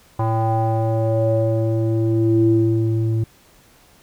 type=tone with low-pass filter sweep; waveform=square; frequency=112.1 Hz; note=A2; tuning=33 cents sharp; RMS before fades=-18 dBFS; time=0.19-3.24 s; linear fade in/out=5 ms; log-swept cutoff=920 to 240 Hz; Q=5.9; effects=pink hiss -52 dBFS RMS until 4.02 s